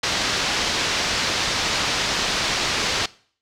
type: low-pass noise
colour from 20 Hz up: white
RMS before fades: -23 dBFS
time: 0.03-3.06 s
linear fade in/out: 5 ms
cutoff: 5500 Hz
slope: 24 dB/octave
effects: noise-tail reverb RT60 0.5 s tail -21 dB re dry